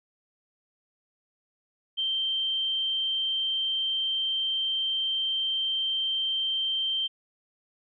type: tone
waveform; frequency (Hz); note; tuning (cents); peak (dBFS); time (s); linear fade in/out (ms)
sine; 3136; G7; 0; -25; 1.97-7.08; 20
effects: none